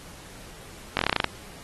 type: slowing click train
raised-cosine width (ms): 0.3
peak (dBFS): -5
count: 10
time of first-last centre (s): 0.97-1.243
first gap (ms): 21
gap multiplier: 1.09
effects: pink hiss -46 dBFS RMS until 1.63 s + AAC 32 kbps